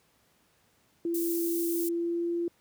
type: tone with pitch glide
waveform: sine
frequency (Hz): 338.3 to 342.4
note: E4 to F4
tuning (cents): +45 to -34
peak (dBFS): -27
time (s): 1.05-2.48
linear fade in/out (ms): 2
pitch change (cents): +21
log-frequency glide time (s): 1.71-2.32
type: high-pass noise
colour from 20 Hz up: white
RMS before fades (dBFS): -36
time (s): 1.14-1.89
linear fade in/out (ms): 5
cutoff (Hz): 9600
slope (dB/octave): 12
effects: pink hiss -67 dBFS RMS until 2.6 s + high-pass 80 Hz 12 dB/octave